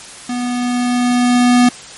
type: tone with level ramp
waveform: square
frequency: 245.4 Hz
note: B3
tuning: 11 cents flat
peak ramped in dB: -19 to -7 dBFS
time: 0.29-1.69 s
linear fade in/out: 5 ms
effects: white hiss -34 dBFS RMS until 1.97 s + MP3 48 kbps